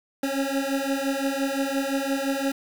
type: beating tone pair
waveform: 25% pulse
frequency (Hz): 270.7 / 276.5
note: C#4 / C#4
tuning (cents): -41 / -4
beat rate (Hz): 5.8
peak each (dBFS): -23 / -23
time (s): 0.23-2.52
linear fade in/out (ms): 5
effects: 8-bit